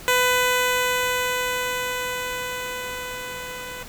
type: tone with level ramp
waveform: 10% pulse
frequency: 500 Hz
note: B4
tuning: 21 cents sharp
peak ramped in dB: -8 to -25 dBFS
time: 0.08-3.83 s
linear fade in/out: 0 ms
effects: pink hiss -41 dBFS RMS until 3.88 s